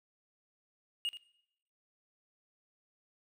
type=tone with echo; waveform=triangle; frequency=2855 Hz; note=F7; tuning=37 cents sharp; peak=-30 dBFS; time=1.05-1.09 s; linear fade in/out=0 ms; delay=81 ms; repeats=1; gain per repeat=-12 dB; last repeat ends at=1.171 s; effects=noise-tail reverb RT60 0.8 s tail -21 dB re dry